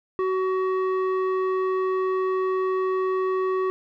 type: tone with low-pass filter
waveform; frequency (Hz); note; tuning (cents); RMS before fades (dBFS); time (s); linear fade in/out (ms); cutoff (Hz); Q
square; 375.5; F#4; +26; -24; 0.19-3.7; 0; 1300; 1.4
effects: none